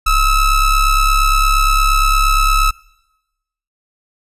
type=ring-modulated tone; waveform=square; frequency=659.3 Hz; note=E5; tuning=in tune; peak=-8 dBFS; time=0.06-2.71 s; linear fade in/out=10 ms; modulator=625 Hz; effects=noise-tail reverb RT60 1.0 s tail -24 dB re dry + resampled to 32000 Hz